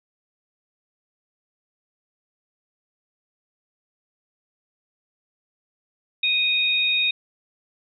sine tone pair together, 2489 / 3729 Hz, D#7 / A#7, 0 / 0 cents, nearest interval perfect fifth, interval 700 cents, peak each -21 dBFS, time 6.23-7.11 s, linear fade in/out 5 ms, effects none

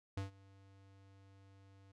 square tone with ADSR envelope, 97.6 Hz, G2, 7 cents flat, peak -37 dBFS, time 0.17-1.92 s, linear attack 5 ms, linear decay 130 ms, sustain -24 dB, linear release 8 ms, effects low-pass 7000 Hz 12 dB/octave

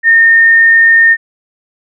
sine tone, 1827 Hz, A#6, 35 cents flat, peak -3 dBFS, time 0.03-1.17 s, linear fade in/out 50 ms, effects none

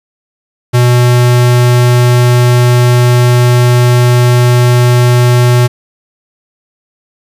square tone, 122.6 Hz, B2, 12 cents flat, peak -5 dBFS, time 0.73-5.68 s, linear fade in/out 20 ms, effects resampled to 32000 Hz + 7-bit

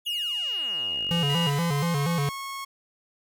5% pulse exponential two-way sweep, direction down then up, 3520 to 34.65 to 446.4 Hz, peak -32 dBFS, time 0.05-1.67 s, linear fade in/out 20 ms, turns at 1.12 s
sine tone, 2859 Hz, F7, 40 cents sharp, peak -26 dBFS, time 0.06-1.5 s, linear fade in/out 10 ms
square tone with vibrato, 155.56 Hz, D#3, in tune, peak -24 dBFS, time 1.11-2.29 s, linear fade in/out 0 ms, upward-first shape square, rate 4.2 Hz, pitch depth 150 cents each way
sawtooth tone with pitch glide, 987 to 1095.1 Hz, B5 to C#6, -1 to -21 cents, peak -29 dBFS, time 1.29-2.65 s, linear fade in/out 10 ms, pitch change +180 cents, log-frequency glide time 1.48-2.09 s
effects none

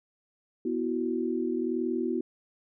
sine chord, B suspended fourth, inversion none, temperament just, 246.9 / 329.3 / 370.4 Hz, B3 / E4 / F#4, 0 / -2 / +2 cents, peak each -31 dBFS, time 0.65-2.21 s, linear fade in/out 5 ms, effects none

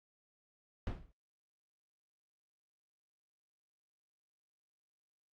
brown noise with exponential decay, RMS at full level -31 dBFS, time 0.87-1.12 s, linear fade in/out 1 ms, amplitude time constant 54 ms, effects low-pass 4000 Hz 12 dB/octave + Opus 48 kbps

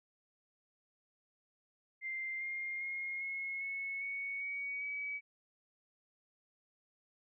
sine tone with pitch steps, 2093 / 2119 / 2144 / 2171 / 2197 / 2224 / 2251 / 2278 Hz, C7 / C7 / C7 / C#7 / C#7 / C#7 / C#7 / C#7, 0 / +21 / +42 / -37 / -16 / +5 / +26 / +47 cents, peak -37 dBFS, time 2.01-5.21 s, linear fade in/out 50 ms, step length 400 ms, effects none

